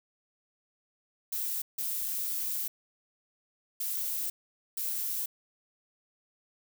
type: noise bursts at uneven times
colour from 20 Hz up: violet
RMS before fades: -33 dBFS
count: 4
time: 1.32-1.62 / 1.78-2.68 / 3.8-4.3 / 4.77-5.26 s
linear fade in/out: 5 ms
effects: none